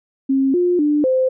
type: tone with pitch steps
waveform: sine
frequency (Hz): 269.1 / 355.1 / 296.4 / 518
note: C4 / F4 / D4 / C5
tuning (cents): +49 / +29 / +16 / -17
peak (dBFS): -13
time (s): 0.29-1.29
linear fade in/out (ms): 10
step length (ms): 250
effects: none